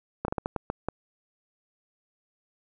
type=slowing click train; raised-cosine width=1 ms; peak=-14 dBFS; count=8; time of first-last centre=0.25-0.886 s; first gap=32 ms; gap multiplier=1.34; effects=none